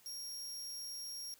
sawtooth tone, 5588 Hz, F8, in tune, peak -40 dBFS, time 0.06-1.34 s, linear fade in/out 0 ms, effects white hiss -65 dBFS RMS until 1.39 s

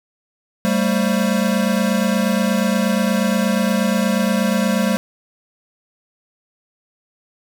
square tone cluster, 195.7 / 224.1 / 527 Hz, G3 / A3 / C5, -3 / +32 / +12 cents, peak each -19 / -20 / -25 dBFS, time 0.65-4.97 s, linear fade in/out 0 ms, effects none

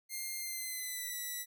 5% pulse tone with pitch glide, 2112 to 1959.2 Hz, C7 to B6, +16 to -14 cents, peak -28 dBFS, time 0.09-1.46 s, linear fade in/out 50 ms, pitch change -130 cents, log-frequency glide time 0.38-1.16 s, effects none

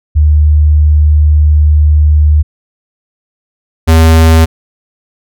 sine / square tone pair in turn, 75.4 / 80.98 Hz, D2 / E2, +46 / -30 cents, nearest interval minor second, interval 124 cents, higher second, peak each -3 dBFS, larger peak neither, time 0.15-2.43 / 3.87-4.46 s, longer first, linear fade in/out 20 ms, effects none

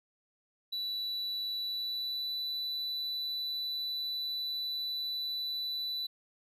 triangle tone with pitch glide, 3951 to 3976 Hz, B7 to B7, 0 to +11 cents, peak -32 dBFS, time 0.72-6.07 s, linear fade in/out 10 ms, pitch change +11 cents, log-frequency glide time 1.62-2.34 s, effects none

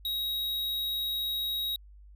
square tone, 3807 Hz, A#7, 36 cents sharp, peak -30 dBFS, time 0.05-1.76 s, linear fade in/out 2 ms, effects added 50 Hz sine -49 dBFS peak until 2.15 s

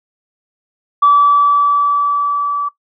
sine tone with level ramp, 1153 Hz, D6, 32 cents flat, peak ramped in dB -4 to -15 dBFS, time 1.02-2.69 s, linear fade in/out 10 ms, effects noise-tail reverb RT60 0.1 s tail -18 dB re dry + tanh soft clip ceiling -1 dBFS

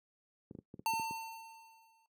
clicks, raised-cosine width 3 ms, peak -32 dBFS, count 8, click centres 0.511 / 0.551 / 0.588 / 0.741 / 0.794 / 0.936 / 0.997 / 1.11 s
square tone with exponential decay, 901 Hz, A5, 41 cents sharp, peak -30 dBFS, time 0.86-2.06 s, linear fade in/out 1 ms, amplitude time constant 260 ms
effects noise-tail reverb RT60 0.1 s tail -18 dB re dry + high-pass 150 Hz 12 dB/octave

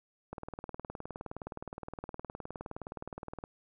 click train, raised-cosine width 1 ms, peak -26 dBFS, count 61, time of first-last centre 0.33-3.439 s, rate 19.3 Hz, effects none

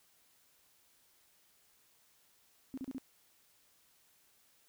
sine tone bursts, 263.5 Hz, C4, 12 cents sharp, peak -38 dBFS, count 4, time 2.74-2.982 s, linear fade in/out 0 ms, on 35 ms, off 34 ms, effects white hiss -69 dBFS RMS until 4.68 s

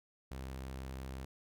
sawtooth tone, 65.8 Hz, C2, 10 cents sharp, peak -38 dBFS, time 0.31-1.25 s, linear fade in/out 5 ms, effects none

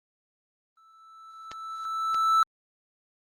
triangle tone with exponential growth, 1318.5 Hz, E6, in tune, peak -15 dBFS, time 0.77-2.43 s, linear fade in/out 2 ms, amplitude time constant 360 ms
clicks, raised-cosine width 0.2 ms, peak -21 dBFS, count 2, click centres 1.516 / 2.145 s
effects Opus 24 kbps

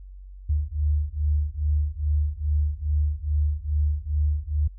sine beating tone pair, 73.6 / 76 Hz, D2 / D#2, +4 / -40 cents, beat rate 2.4 Hz, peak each -24 dBFS, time 0.49-4.68 s, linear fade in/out 10 ms, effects added 47 Hz sine -39 dBFS peak until 4.78 s

